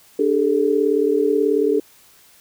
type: chord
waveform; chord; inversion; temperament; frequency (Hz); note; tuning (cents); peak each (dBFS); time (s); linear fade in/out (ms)
sine; D suspended fourth; none; equal with one note detuned; 293.7 / 401.6 / 440; D4 / G4 / A4; 0 / +42 / 0; -21 / -19 / -18; 0.19-1.8; 5
effects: white hiss -51 dBFS RMS until 2.4 s